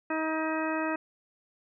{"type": "harmonic tone", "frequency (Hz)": 316.5, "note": "D#4", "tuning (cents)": 30, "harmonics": [1, 2, 3, 4, 5, 6, 8], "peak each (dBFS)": [-31, -34, -36, -37, -38, -39, -40], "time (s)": [0.1, 0.96], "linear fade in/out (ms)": 5, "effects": []}